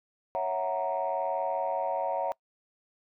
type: chord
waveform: sine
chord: F# dominant seventh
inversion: second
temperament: equal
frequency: 554.4 / 659.3 / 740 / 932.3 Hz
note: C#5 / E5 / F#5 / A#5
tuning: 0 / 0 / 0 / 0 cents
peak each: -32 dBFS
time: 0.35-2.32 s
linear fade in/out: 0 ms
effects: noise-tail reverb RT60 0.1 s tail -24 dB re dry + tanh soft clip ceiling -20 dBFS